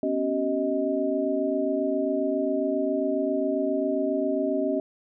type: tone cluster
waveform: sine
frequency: 250.9 / 278.3 / 381.7 / 627 Hz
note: B3 / C#4 / G4 / D#5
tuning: +28 / +7 / -46 / +13 cents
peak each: -32 / -27 / -29 / -27 dBFS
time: 0.03-4.8 s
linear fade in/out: 2 ms
effects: none